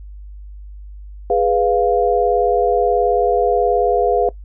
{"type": "chord", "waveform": "sine", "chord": "F diminished", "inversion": "first", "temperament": "equal", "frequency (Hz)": [415.3, 493.9, 698.5], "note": ["Ab4", "Cb5", "F5"], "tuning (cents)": [0, 0, 0], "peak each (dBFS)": -17, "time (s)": [1.3, 4.29], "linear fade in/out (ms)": 2, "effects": ["noise-tail reverb RT60 0.1 s tail -20 dB re dry", "added 50 Hz sine -32 dBFS peak until 4.44 s"]}